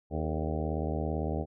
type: harmonic tone with a mistuned harmonic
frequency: 77.78 Hz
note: D#2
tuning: in tune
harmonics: 1 / 2 / 3 / 4 / 5 / 6 / 7 / 8 / 9 / 10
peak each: -33 / -36 / -38 / -39 / -40 / -41 / -41 / -42 / -43 / -43 dBFS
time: 0.1-1.46 s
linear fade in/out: 50 ms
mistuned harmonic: 5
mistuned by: +73 cents
effects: none